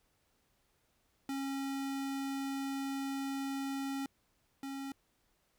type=tone pair in turn; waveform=square; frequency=273.1 / 273.1 Hz; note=C#4 / C#4; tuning=-26 / -26 cents; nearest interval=unison; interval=0 cents; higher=neither; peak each=-36 / -40 dBFS; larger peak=first; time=1.29-4.06 / 4.63-4.92 s; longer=first; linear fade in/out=2 ms; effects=pink hiss -75 dBFS RMS until 5.58 s